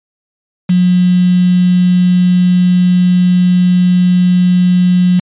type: tone with quantisation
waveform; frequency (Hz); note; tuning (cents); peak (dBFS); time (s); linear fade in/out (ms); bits
sine; 180; F#3; -47; -6; 0.69-5.2; 10; 4
effects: resampled to 8000 Hz